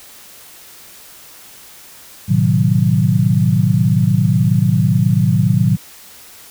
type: chord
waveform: sine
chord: A diminished seventh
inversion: none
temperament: equal with one note detuned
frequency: 110 / 128.27 / 155.56 / 185 Hz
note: A2 / C3 / Eb3 / Gb3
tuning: 0 / -34 / 0 / 0 cents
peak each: -16 dBFS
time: 2.28-5.77 s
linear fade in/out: 20 ms
effects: white hiss -40 dBFS RMS until 6.5 s